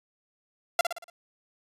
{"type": "tone with echo", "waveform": "sawtooth", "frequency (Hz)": 686, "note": "F5", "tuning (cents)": -31, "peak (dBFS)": -15, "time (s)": [0.79, 0.81], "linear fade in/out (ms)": 2, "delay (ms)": 58, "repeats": 5, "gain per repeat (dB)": -6, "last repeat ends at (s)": 1.1, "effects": ["resampled to 32000 Hz"]}